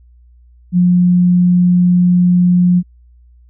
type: tone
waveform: sine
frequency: 178.2 Hz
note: F3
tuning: 35 cents sharp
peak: -7 dBFS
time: 0.72-2.83 s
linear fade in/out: 50 ms
effects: added 60 Hz sine -42 dBFS peak until 3.49 s